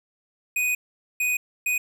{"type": "tone bursts at uneven times", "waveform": "square", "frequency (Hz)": 2489, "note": "D#7", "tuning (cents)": 0, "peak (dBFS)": -22, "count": 3, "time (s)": [[0.56, 0.75], [1.2, 1.37], [1.66, 1.78]], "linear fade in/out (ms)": 5, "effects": []}